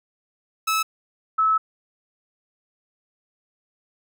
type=tone pair in turn; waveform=sawtooth / sine; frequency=1300 / 1300 Hz; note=E6 / E6; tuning=-24 / -24 cents; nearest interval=unison; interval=0 cents; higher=neither; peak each=-16 dBFS; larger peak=neither; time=0.67-0.83 / 1.38-1.58 s; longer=second; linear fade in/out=10 ms; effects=none